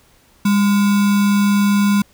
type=tone with sample-and-hold; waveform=sine; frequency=202.2 Hz; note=G#3; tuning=46 cents flat; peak=-11 dBFS; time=0.45-2.02 s; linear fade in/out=5 ms; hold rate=1225 Hz; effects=pink hiss -53 dBFS RMS until 2.13 s